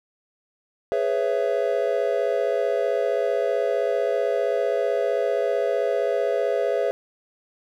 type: chord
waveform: triangle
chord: C# minor seventh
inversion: second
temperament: just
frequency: 415.8 / 498.9 / 554.4 / 665.2 Hz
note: G#4 / B4 / C#5 / E5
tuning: +2 / +17 / 0 / +16 cents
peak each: -24 dBFS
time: 0.92-6.91 s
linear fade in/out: 0 ms
effects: none